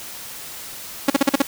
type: tone bursts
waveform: sawtooth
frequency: 277.2 Hz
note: C#4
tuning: in tune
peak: -8 dBFS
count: 6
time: 1.08-1.421 s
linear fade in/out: 5 ms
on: 21 ms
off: 43 ms
effects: white hiss -35 dBFS RMS until 1.47 s